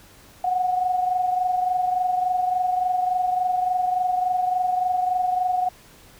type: tone pair together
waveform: sine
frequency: 729.5 / 753 Hz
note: F#5 / F#5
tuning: -25 / +30 cents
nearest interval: minor second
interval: 55 cents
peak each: -20 / -28 dBFS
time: 0.44-5.69 s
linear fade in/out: 5 ms
effects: pink hiss -50 dBFS RMS until 6.19 s